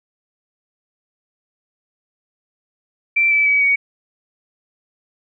sine tone with pitch steps, 2344 / 2310 / 2277 / 2245 Hz, D7 / D7 / C#7 / C#7, -4 / -29 / +46 / +21 cents, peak -12 dBFS, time 3.16-3.76 s, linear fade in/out 10 ms, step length 150 ms, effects none

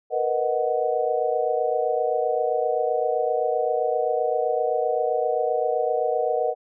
sine chord, B major seventh, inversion third, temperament equal, 466.2 / 493.9 / 622.3 / 740 Hz, A#4 / B4 / D#5 / F#5, 0 / 0 / 0 / 0 cents, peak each -26 dBFS, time 0.1-6.55 s, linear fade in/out 50 ms, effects none

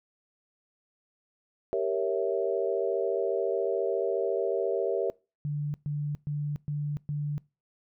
sine chord, G diminished seventh, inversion none, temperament equal, 392 / 466.2 / 554.4 / 659.3 Hz, G4 / Bb4 / Db5 / Fb5, 0 / 0 / 0 / 0 cents, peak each -30 / -30 / -32 / -32 dBFS, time 1.73-5.1 s, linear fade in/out 0 ms
sine tone bursts, 146.83 Hz, D3, in tune, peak -28 dBFS, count 5, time 5.45-7.38 s, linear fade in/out 0 ms, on 290 ms, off 120 ms
effects noise-tail reverb RT60 0.3 s tail -24 dB re dry

